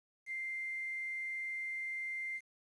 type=tone with quantisation; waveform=sine; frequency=2093 Hz; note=C7; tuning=in tune; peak=-37 dBFS; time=0.26-2.41 s; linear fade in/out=50 ms; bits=10; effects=resampled to 24000 Hz